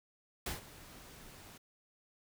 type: noise with ADSR envelope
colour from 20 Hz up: pink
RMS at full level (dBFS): -37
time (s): 0.46-1.58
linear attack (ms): 4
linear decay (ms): 140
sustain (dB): -17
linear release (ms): 9
effects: none